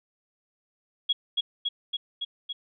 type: tone with echo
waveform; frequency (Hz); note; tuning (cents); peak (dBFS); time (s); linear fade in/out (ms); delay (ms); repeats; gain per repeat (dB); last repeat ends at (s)
sine; 3322; G#7; 0; -20; 1.09-1.13; 10; 280; 5; -2; 2.53
effects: none